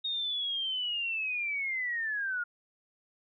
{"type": "linear sweep", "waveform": "sine", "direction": "down", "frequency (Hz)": [3729, 1409], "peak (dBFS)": -30, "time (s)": [0.04, 2.44], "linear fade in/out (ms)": 10, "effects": []}